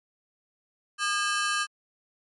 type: ring-modulated tone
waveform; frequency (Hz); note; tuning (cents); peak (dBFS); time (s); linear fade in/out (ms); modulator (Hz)
sawtooth; 1417; F6; +25; -18; 0.98-1.67; 50; 207
effects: MP3 48 kbps